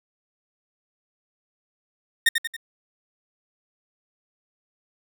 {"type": "tone with echo", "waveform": "30% pulse", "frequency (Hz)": 1835, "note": "A#6", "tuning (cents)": -28, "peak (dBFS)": -11, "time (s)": [2.26, 2.29], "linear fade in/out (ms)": 5, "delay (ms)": 92, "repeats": 3, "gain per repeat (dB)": -6, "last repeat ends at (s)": 2.566, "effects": []}